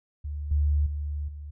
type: tone with level steps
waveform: sine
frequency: 73.5 Hz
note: D2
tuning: 2 cents sharp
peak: -30 / -20 / -28 / -36 dBFS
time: 0.24-1.51 s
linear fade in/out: 10 ms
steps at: 0.51 / 0.86 / 1.28 s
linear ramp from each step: 5 ms
effects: none